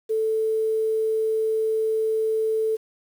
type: tone with quantisation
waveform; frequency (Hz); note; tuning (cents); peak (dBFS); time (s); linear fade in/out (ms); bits
sine; 440; A4; 0; -20; 0.09-2.77; 20; 8
effects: none